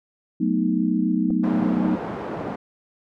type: chord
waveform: sine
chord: B dominant seventh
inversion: second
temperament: equal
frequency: 185 / 220 / 246.9 / 311.1 Hz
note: F#3 / A3 / B3 / D#4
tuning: 0 / 0 / 0 / 0 cents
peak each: -24 dBFS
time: 0.4-1.96 s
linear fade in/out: 10 ms
type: clicks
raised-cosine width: 2 ms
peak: -23 / -21 dBFS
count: 2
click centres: 1.303 / 1.307 s
type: band-pass noise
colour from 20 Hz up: pink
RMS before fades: -30 dBFS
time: 1.43-2.56 s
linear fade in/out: 10 ms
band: 180 to 950 Hz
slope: 12 dB/octave
effects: none